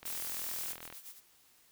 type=click train; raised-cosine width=0.3 ms; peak=-30 dBFS; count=38; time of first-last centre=0.03-0.926 s; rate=41.3 Hz
type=noise; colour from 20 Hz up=blue; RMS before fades=-39 dBFS; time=0.05-0.73 s; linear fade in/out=10 ms
type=noise with tremolo; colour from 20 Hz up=blue; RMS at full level=-47 dBFS; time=0.35-1.21 s; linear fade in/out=50 ms; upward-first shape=sine; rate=8.5 Hz; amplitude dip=75%
effects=white hiss -65 dBFS RMS until 1.71 s